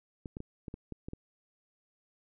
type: clicks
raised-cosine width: 3 ms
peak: -27 dBFS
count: 8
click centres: 0.258 / 0.369 / 0.404 / 0.682 / 0.741 / 0.923 / 1.085 / 1.134 s
effects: none